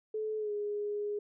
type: tone with pitch glide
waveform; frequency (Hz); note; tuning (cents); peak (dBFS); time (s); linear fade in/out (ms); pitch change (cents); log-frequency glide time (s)
sine; 432.4 to 414.1; A4 to G#4; -30 to -5; -32; 0.14-1.19; 5; -75; 0.38-0.52
effects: none